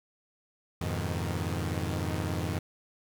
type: chord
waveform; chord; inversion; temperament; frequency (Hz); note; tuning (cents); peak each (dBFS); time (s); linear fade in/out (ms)
sawtooth; F half-diminished seventh; none; equal; 87.31 / 103.83 / 123.47 / 155.56; F2 / Ab2 / Cb3 / Eb3; 0 / 0 / 0 / 0; -29 / -32 / -35 / -32; 0.81-2.59; 5
effects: 10-bit